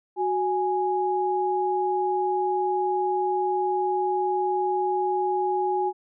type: tone pair together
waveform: sine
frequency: 370 / 830.6 Hz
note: F#4 / G#5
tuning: 0 / 0 cents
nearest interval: octave + major second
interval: 1400 cents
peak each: -25 / -24 dBFS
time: 0.16-5.93 s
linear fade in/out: 50 ms
effects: none